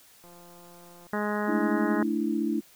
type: click train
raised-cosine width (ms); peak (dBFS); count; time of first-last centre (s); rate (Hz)
1; -39; 145; 0.24-1.068; 174
type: harmonic tone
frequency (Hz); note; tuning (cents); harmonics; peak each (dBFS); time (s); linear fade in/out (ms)
208.8; G#3; +10; 1 / 2 / 3 / 4 / 5 / 6 / 7 / 8 / 9; -30 / -33 / -35 / -36 / -37 / -38 / -38 / -39 / -40; 1.13-2.03; 2
type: chord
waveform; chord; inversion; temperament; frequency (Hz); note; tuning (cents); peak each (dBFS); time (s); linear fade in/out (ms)
sine; A suspended fourth; none; equal; 220 / 293.7 / 329.6; A3 / D4 / E4; 0 / 0 / 0; -29 / -29 / -29; 1.47-2.61; 20
effects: white hiss -56 dBFS RMS until 2.75 s